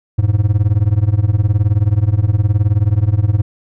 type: tone with tremolo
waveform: triangle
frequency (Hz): 103.83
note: G#2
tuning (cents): 0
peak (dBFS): -4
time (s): 0.18-3.42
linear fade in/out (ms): 10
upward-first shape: triangle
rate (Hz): 19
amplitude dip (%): 100
effects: none